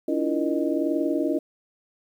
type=tone cluster; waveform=sine; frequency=286.3 / 328.1 / 348.4 / 471.1 / 614 Hz; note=D4 / E4 / F4 / A#4 / D#5; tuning=-44 / -8 / -4 / +18 / -23 cents; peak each=-26 / -26 / -30 / -32 / -29 dBFS; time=0.08-1.39 s; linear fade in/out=5 ms; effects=9-bit